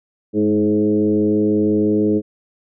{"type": "tone with frequency modulation", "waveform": "sine", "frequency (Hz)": 317.1, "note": "D#4", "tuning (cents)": 33, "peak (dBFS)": -13, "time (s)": [0.33, 2.22], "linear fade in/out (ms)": 50, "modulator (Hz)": 106, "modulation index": 1.3, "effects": []}